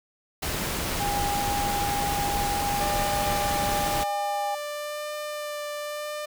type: noise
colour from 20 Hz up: pink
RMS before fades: -29 dBFS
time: 0.42-4.04 s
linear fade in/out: 10 ms
type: tone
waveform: sine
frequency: 812 Hz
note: G#5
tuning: 39 cents flat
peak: -26 dBFS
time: 1-4.55 s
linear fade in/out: 5 ms
type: tone with vibrato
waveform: sawtooth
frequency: 595 Hz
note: D5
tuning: 22 cents sharp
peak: -27 dBFS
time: 2.8-6.26 s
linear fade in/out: 10 ms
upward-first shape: sine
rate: 0.95 Hz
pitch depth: 11 cents each way
effects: none